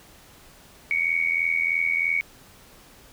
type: tone with amplitude modulation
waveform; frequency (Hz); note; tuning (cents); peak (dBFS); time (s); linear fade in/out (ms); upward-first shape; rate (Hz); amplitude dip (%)
sine; 2236; C#7; +14; -17; 0.91-2.21; 0; sine; 83.1; 80
effects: pink hiss -51 dBFS RMS until 3.12 s